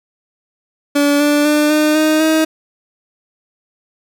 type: tone with pitch steps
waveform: 30% pulse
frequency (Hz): 287.5 / 293 / 298.7 / 304.4 / 310.3 / 316.2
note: D4 / D4 / D4 / D#4 / D#4 / D#4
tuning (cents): -37 / -4 / +29 / -38 / -5 / +28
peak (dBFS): -8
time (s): 0.95-2.45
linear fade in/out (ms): 10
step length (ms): 250
effects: none